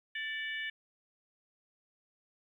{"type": "harmonic tone with a mistuned harmonic", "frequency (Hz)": 589, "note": "D5", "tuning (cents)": 5, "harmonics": [3, 4, 5, 6], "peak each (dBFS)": [-37, -42, -43, -49], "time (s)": [0.15, 0.7], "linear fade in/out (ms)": 5, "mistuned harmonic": 4, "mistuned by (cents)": -48, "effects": ["12-bit"]}